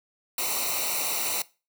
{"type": "noise with comb filter", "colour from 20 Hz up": "white", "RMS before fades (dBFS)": -28, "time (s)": [0.38, 1.42], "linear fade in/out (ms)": 2, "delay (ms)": 0.6, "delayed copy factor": -0.85, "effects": ["noise-tail reverb RT60 0.3 s tail -20 dB re dry"]}